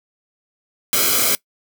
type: noise with comb filter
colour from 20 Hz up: white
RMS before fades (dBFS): -17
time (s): 0.93-1.35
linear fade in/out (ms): 0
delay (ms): 1.1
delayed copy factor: -0.9
effects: noise-tail reverb RT60 0.1 s tail -21 dB re dry